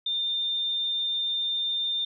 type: tone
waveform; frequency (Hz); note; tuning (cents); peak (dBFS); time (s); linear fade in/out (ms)
sine; 3607; A7; +42; -25; 0.06-2.05; 5
effects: none